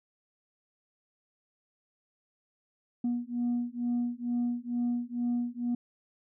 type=beating tone pair; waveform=sine; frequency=240 / 242.2 Hz; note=B3 / B3; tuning=-49 / -34 cents; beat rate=2.2 Hz; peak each=-30 dBFS; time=3.04-5.75 s; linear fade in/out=5 ms; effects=tanh soft clip ceiling -24 dBFS